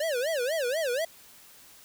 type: tone with vibrato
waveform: square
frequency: 563 Hz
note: C#5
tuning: 27 cents sharp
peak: -27 dBFS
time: 0-1.05 s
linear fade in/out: 5 ms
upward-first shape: sine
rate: 4.1 Hz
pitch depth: 280 cents each way
effects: white hiss -53 dBFS RMS until 1.84 s